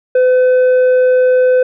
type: tone with tanh clipping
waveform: sine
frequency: 507 Hz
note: B4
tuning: 45 cents sharp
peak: -8 dBFS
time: 0.15-1.63 s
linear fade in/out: 5 ms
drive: 5 dB
effects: none